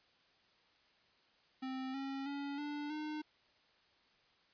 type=tone with pitch steps; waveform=square; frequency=261.6 / 271.8 / 282.3 / 293.3 / 304.7 Hz; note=C4 / C#4 / C#4 / D4 / D#4; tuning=0 / -34 / +32 / -2 / -36 cents; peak=-40 dBFS; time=1.62-3.22 s; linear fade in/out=10 ms; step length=320 ms; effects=white hiss -70 dBFS RMS until 4.53 s + resampled to 11025 Hz